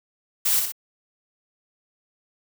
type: noise with echo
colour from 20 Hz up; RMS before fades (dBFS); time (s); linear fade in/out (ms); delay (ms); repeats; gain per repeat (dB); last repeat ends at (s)
blue; -21; 0.45-0.6; 10; 61; 2; -5; 0.722
effects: none